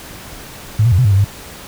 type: tone with pitch steps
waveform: sine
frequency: 107.4 / 119.9 / 89.7 / 127.7 / 102 / 96.9 / 100.6 Hz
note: A2 / A#2 / F2 / C3 / G#2 / G2 / G2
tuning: -41 / +49 / +47 / -42 / -31 / -20 / +45 cents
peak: -8 dBFS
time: 0.79-1.245 s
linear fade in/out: 5 ms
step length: 65 ms
effects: pink hiss -34 dBFS RMS until 1.67 s